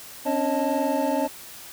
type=tone cluster; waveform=triangle; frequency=264.8 / 286.2 / 547 / 623 / 880 Hz; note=C4 / D4 / C#5 / D#5 / A5; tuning=+21 / -45 / -23 / +2 / 0 cents; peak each=-26 dBFS; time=0.25-1.28 s; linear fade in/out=20 ms; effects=white hiss -42 dBFS RMS until 1.72 s